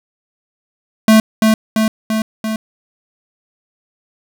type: tone with echo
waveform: square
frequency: 219.1 Hz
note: A3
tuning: 7 cents flat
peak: -6 dBFS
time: 1.08-1.2 s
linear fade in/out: 2 ms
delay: 340 ms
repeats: 4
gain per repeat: -3 dB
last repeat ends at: 2.56 s
effects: none